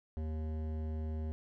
sine tone with hard clipping, 78.2 Hz, D#2, 9 cents sharp, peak -37 dBFS, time 0.17-1.32 s, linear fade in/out 0 ms, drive 14 dB, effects none

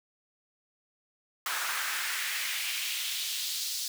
pink noise with high-pass filter sweep, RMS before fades -33 dBFS, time 1.46-3.88 s, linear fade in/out 2 ms, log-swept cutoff 1200 to 4800 Hz, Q 1.9, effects none

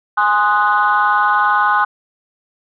sine chord, Ab dominant seventh, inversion none, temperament equal, 830.6 / 1046.5 / 1244.5 / 1480 Hz, Ab5 / C6 / Eb6 / Gb6, 0 / 0 / 0 / 0 cents, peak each -16 dBFS, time 0.17-1.85 s, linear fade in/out 10 ms, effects tanh soft clip ceiling -4 dBFS

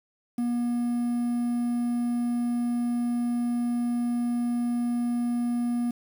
triangle tone with quantisation, 240 Hz, B3, 49 cents flat, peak -22 dBFS, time 0.38-5.91 s, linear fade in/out 5 ms, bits 8, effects none

